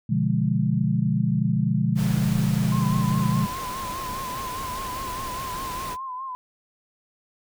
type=chord; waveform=sine; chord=B diminished seventh; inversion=none; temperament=equal; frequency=123.47 / 146.83 / 174.61 / 207.7 Hz; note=B2 / D3 / F3 / Ab3; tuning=0 / 0 / 0 / 0 cents; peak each=-25 dBFS; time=0.09-3.47 s; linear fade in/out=10 ms
type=noise; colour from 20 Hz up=pink; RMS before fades=-35 dBFS; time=1.95-5.97 s; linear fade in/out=50 ms
type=tone with vibrato; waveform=sine; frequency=1036 Hz; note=C6; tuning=17 cents flat; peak=-30 dBFS; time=2.72-6.35 s; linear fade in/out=0 ms; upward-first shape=sine; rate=4.9 Hz; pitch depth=63 cents each way
effects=none